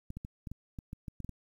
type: clicks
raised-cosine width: 5 ms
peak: -28 dBFS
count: 11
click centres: 0.104 / 0.17 / 0.249 / 0.472 / 0.516 / 0.788 / 0.931 / 1.082 / 1.203 / 1.246 / 1.293 s
effects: 10-bit